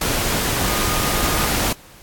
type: tone in noise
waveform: sine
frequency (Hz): 1229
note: D#6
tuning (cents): -22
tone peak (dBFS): -28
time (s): 0.64-1.48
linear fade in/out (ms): 5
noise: pink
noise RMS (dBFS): -20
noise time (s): 0.01-1.73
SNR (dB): -11
effects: pink hiss -45 dBFS RMS until 2.02 s + AAC 64 kbps